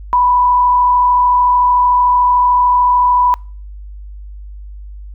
sine tone with frequency modulation, 987.8 Hz, B5, in tune, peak -8 dBFS, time 0.13-3.34 s, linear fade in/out 0 ms, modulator 33.5 Hz, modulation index 0.4, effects noise-tail reverb RT60 0.4 s tail -26 dB re dry + added 50 Hz sine -28 dBFS peak until 5.14 s

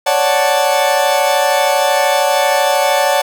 40% pulse chord, D major seventh, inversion third, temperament equal, 554.4 / 587.3 / 740 / 880 Hz, C#5 / D5 / F#5 / A5, 0 / 0 / 0 / 0 cents, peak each -16 dBFS, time 0.06-3.22 s, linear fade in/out 10 ms, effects none

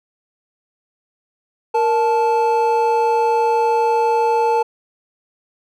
triangle tone pair together, 466.2 / 874 Hz, A#4 / A5, 0 / -12 cents, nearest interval major seventh, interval 1088 cents, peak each -15 / -14 dBFS, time 1.74-4.63 s, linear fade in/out 10 ms, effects none

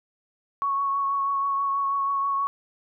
sine tone with vibrato, 1108.7 Hz, C#6, in tune, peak -22 dBFS, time 0.62-2.47 s, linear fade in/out 0 ms, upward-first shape triangle, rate 6.2 Hz, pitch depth 20 cents each way, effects none

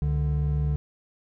triangle tone pair together, 69.5 / 147.27 Hz, C#2 / D3, +5 / +5 cents, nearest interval octave + minor second, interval 1300 cents, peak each -23 / -23 dBFS, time 0.02-0.76 s, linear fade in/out 0 ms, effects none

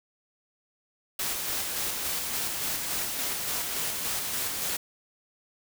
white noise with tremolo, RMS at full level -30 dBFS, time 1.19-4.77 s, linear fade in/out 5 ms, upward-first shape square, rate 3.5 Hz, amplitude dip 25%, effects none

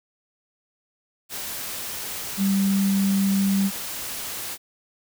sine tone in noise, 196 Hz, G3, in tune, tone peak -18 dBFS, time 2.37-3.71 s, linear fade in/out 50 ms, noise white, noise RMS -32 dBFS, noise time 1.29-4.58 s, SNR +11 dB, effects none

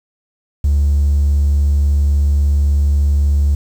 triangle tone, 71.8 Hz, D2, 39 cents flat, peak -7 dBFS, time 0.64-3.55 s, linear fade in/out 5 ms, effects tanh soft clip ceiling -6 dBFS + 7-bit

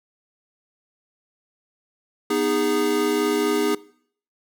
square chord, G# minor, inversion first, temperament equal with one note detuned, 246.9 / 311.1 / 410.1 Hz, B3 / D#4 / G#4, 0 / 0 / -22 cents, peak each -28 / -25 / -23 dBFS, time 2.3-3.75 s, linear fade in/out 5 ms, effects noise-tail reverb RT60 0.6 s tail -21 dB re dry

